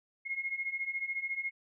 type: beating tone pair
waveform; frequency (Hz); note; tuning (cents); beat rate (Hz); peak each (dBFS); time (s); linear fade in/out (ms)
sine; 2146 / 2160; C7 / C#7; +43 / -45; 14; -38 / -35; 0.25-1.51; 20
effects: none